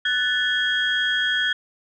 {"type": "tone cluster", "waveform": "sine", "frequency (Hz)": [1490, 1748, 3277], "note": ["F#6", "A6", "G#7"], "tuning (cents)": [12, -12, -24], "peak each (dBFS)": -23, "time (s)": [0.05, 1.53], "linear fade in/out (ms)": 5, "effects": ["tanh soft clip ceiling -11 dBFS"]}